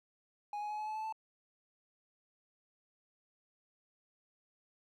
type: tone with pitch steps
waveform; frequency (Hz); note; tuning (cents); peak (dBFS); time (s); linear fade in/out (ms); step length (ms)
triangle; 829 / 837.2 / 845.4 / 853.8 / 862.2 / 870.7 / 879.3; G#5 / G#5 / G#5 / G#5 / A5 / A5 / A5; -3 / +14 / +31 / +48 / -35 / -18 / -1; -35; 0.53-1.125; 2; 85
effects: none